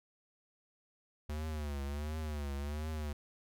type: tone with vibrato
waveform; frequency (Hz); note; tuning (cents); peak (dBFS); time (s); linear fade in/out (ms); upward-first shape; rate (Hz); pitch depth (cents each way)
square; 74; D2; +14; -37; 1.29-3.13; 5; triangle; 1.4; 120
effects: none